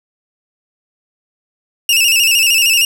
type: tone with vibrato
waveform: sawtooth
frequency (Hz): 2728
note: F7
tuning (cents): -41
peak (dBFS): -6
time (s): 1.89-2.85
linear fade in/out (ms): 2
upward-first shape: square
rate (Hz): 13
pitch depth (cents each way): 63
effects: none